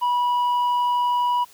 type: tone with tanh clipping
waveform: sine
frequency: 976 Hz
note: B5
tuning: 21 cents flat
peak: -19 dBFS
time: 0.01-1.45 s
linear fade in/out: 20 ms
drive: 4 dB
effects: white hiss -51 dBFS RMS until 1.53 s